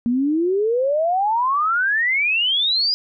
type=exponential sweep; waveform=sine; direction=up; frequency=231.3 to 4978 Hz; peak=-16 dBFS; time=0.06-2.94 s; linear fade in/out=0 ms; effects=none